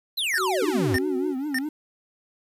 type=exponential sweep; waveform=square; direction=down; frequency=4237 to 82.41 Hz; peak=-24 dBFS; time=0.17-0.97 s; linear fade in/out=10 ms
type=tone bursts; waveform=square; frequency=1815 Hz; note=A#6; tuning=47 cents flat; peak=-24 dBFS; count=3; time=0.34-1.586 s; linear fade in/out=0 ms; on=42 ms; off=560 ms
type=tone with pitch glide; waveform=sine; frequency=375.2 to 368.1 Hz; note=F#4 to F#4; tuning=+24 to -9 cents; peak=-25 dBFS; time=0.37-1.35 s; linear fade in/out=50 ms; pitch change=-33 cents; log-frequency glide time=0.98-1.19 s
type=tone with vibrato; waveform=triangle; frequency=280 Hz; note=C#4; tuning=18 cents sharp; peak=-24 dBFS; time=0.62-1.69 s; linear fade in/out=5 ms; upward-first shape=triangle; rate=5 Hz; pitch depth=180 cents each way
effects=resampled to 32000 Hz + 9-bit